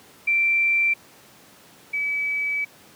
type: tone pair in turn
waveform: sine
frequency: 2349 / 2291 Hz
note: D7 / D7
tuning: 0 / -44 cents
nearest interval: unison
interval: 44 cents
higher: first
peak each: -17 / -22 dBFS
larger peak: first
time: 0.27-0.94 / 1.93-2.65 s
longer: second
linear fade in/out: 10 ms
effects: pink hiss -50 dBFS RMS until 2.95 s + high-pass 150 Hz 12 dB/octave